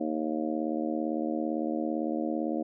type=harmonic tone; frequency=77.78 Hz; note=D#2; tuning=in tune; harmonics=3 / 4 / 5 / 6 / 7 / 8 / 9; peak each=-33 / -31 / -39 / -45 / -36 / -42 / -39 dBFS; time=0-2.63 s; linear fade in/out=10 ms; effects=none